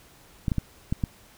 clicks, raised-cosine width 5 ms, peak -12 dBFS, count 5, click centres 0.482 / 0.518 / 0.583 / 0.925 / 1.038 s, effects pink hiss -54 dBFS RMS until 1.37 s

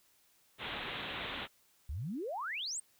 white low-pass noise, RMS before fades -41 dBFS, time 0.58-1.48 s, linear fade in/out 50 ms, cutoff 3800 Hz, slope 96 dB/octave
sine exponential sweep, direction up, 61.7 to 8870 Hz, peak -36 dBFS, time 1.89-2.8 s, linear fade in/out 5 ms
effects white hiss -69 dBFS RMS until 2.99 s

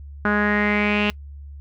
sawtooth tone with low-pass filter sweep, 207.7 Hz, G#3, in tune, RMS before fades -20 dBFS, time 0.25-1.1 s, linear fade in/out 0 ms, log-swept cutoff 1500 to 2800 Hz, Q 6.3, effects noise-tail reverb RT60 0.1 s tail -24 dB re dry + added 71 Hz sine -35 dBFS peak until 1.6 s

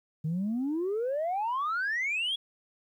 sine exponential sweep, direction up, 150 to 3390 Hz, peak -26 dBFS, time 0.24-2.36 s, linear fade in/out 10 ms, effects tanh soft clip ceiling -25 dBFS + 11-bit

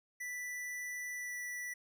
square tone with pitch glide, 1975.5 to 1963 Hz, B6 to B6, 0 to -11 cents, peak -40 dBFS, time 0.2-1.74 s, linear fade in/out 10 ms, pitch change -11 cents, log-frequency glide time 1.15-1.37 s, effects none

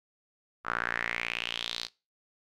sawtooth tone with band-pass filter sweep, 58.27 Hz, A#1, in tune, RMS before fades -34 dBFS, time 0.64-1.89 s, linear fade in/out 50 ms, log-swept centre 1300 to 4400 Hz, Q 4.7, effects noise-tail reverb RT60 0.3 s tail -23 dB re dry

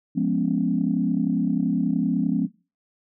sine chord, C# dominant seventh, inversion first, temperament equal, 174.61 / 207.7 / 246.9 / 277.2 Hz, E#3 / G#3 / B3 / C#4, 0 / 0 / 0 / 0 cents, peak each -25 dBFS, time 0.15-2.47 s, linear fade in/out 20 ms, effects noise-tail reverb RT60 0.3 s tail -18 dB re dry + tanh soft clip ceiling -9 dBFS

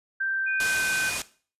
sine tone with pitch glide, 1568 to 1540.2 Hz, G6 to G6, 0 to -31 cents, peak -24 dBFS, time 0.2-1.1 s, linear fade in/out 10 ms, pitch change -31 cents, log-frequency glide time 0.33-0.86 s
sine tone, 2462 Hz, D#7, 19 cents flat, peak -29 dBFS, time 0.46-1.19 s, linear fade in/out 20 ms
white low-pass noise, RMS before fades -32 dBFS, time 0.6-1.22 s, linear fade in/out 2 ms, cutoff 10000 Hz, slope 24 dB/octave
effects noise-tail reverb RT60 0.4 s tail -17 dB re dry + resampled to 32000 Hz

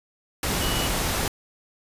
sine tone in noise, 2939 Hz, F#7, 12 cents flat, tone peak -31 dBFS, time 0.61-0.87 s, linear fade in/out 2 ms, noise pink, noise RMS -25 dBFS, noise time 0.43-1.28 s, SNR -9 dB, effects resampled to 32000 Hz

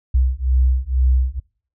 sine beating tone pair, 63.1 / 65.2 Hz, B1 / C2, +38 / -5 cents, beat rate 2.1 Hz, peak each -16 dBFS, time 0.14-1.4 s, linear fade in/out 10 ms, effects noise-tail reverb RT60 0.5 s tail -26 dB re dry + tanh soft clip ceiling -7 dBFS

